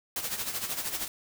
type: noise with tremolo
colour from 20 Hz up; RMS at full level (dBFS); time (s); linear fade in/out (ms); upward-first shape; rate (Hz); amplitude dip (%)
white; -31; 0.16-1.08; 2; sine; 13; 65
effects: none